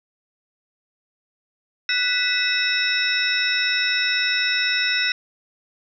sine tone cluster, 1484 / 1978 / 2592 / 3806 / 5380 Hz, F#6 / B6 / E7 / A#7 / E8, +5 / +2 / -30 / +35 / +34 cents, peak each -25 dBFS, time 1.89-5.12 s, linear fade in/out 2 ms, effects none

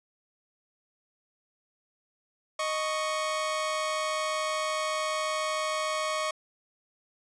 sawtooth tone pair together, 621.2 / 1108.7 Hz, D#5 / C#6, -3 / 0 cents, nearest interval minor seventh, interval 1003 cents, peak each -27 dBFS, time 2.59-6.31 s, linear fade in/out 5 ms, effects resampled to 22050 Hz

